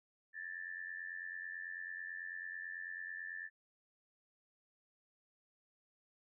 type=tone with amplitude modulation; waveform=sine; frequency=1760 Hz; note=A6; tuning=in tune; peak=-39 dBFS; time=0.33-3.5 s; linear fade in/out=50 ms; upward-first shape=sine; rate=89.1 Hz; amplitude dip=80%; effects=none